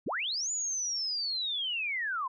sine linear two-way sweep, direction up then down, 82.41 to 7030 to 976 Hz, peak -30 dBFS, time 0.06-2.28 s, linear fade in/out 10 ms, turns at 0.51 s, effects none

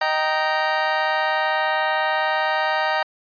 25% pulse chord, Eb major, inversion none, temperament just, 622.3 / 777.8 / 933.4 Hz, Eb5 / G5 / Bb5, 0 / -14 / +2 cents, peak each -20 dBFS, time 0.01-3.03 s, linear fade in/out 5 ms, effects resampled to 11025 Hz

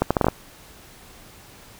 accelerating click train, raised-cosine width 1 ms, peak -3 dBFS, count 7, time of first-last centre 0.02-0.284 s, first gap 86 ms, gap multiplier 0.72, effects pink hiss -47 dBFS RMS until 1.79 s

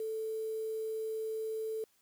sine tone with quantisation, 440.1 Hz, A4, in tune, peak -34 dBFS, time 0-1.84 s, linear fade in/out 2 ms, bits 9, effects white hiss -71 dBFS RMS until 2.01 s

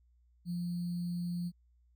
sine tone with sample-and-hold, 174.6 Hz, F3, in tune, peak -33 dBFS, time 0.45-1.52 s, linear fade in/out 50 ms, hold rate 4410 Hz, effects added 60 Hz sine -64 dBFS peak until 1.95 s

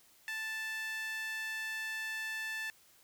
sawtooth tone with high-pass filter, 880 Hz, A5, in tune, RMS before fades -39 dBFS, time 0.28-2.7 s, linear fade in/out 0 ms, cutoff 2000 Hz, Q 8.7, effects white hiss -64 dBFS RMS until 3.03 s

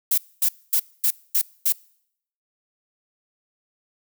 violet noise bursts, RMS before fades -19 dBFS, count 6, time 0.11-1.724 s, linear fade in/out 5 ms, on 69 ms, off 240 ms, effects noise-tail reverb RT60 0.7 s tail -25 dB re dry

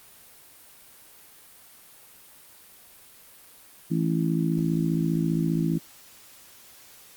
harmonic tone, 55 Hz, A1, in tune, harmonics 3 / 4 / 5 / 6, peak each -24 / -30 / -29 / -30 dBFS, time 3.9-5.79 s, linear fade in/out 20 ms, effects white hiss -51 dBFS RMS until 7.16 s + Opus 32 kbps

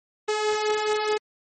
sawtooth beating tone pair, 421.8 / 426.5 Hz, G#4 / G#4, +27 / +46 cents, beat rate 4.7 Hz, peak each -26 / -19 dBFS, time 0.28-1.18 s, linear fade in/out 10 ms, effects MP3 32 kbps

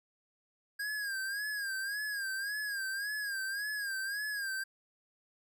square tone with vibrato, 1627 Hz, G#6, 36 cents flat, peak -35 dBFS, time 0.79-4.64 s, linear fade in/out 10 ms, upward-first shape sine, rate 1.8 Hz, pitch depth 86 cents each way, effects none

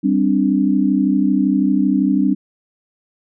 sine chord, G suspended fourth, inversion none, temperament just, 196 / 261.3 / 294 Hz, G3 / C4 / D4, 0 / -2 / +2 cents, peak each -17 dBFS, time 0.03-2.35 s, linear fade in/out 20 ms, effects none

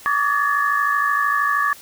sine tone cluster, 1143 / 1196 / 1697 / 1805 Hz, D6 / D6 / G#6 / A6, -47 / +31 / +37 / +44 cents, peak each -19 / -25 / -21 / -28 dBFS, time 0.06-1.73 s, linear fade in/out 0 ms, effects white hiss -43 dBFS RMS until 1.81 s

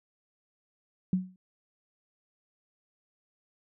sine tone with exponential decay, 185 Hz, F#3, in tune, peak -20 dBFS, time 1.13-1.36 s, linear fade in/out 2 ms, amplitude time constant 49 ms, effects none

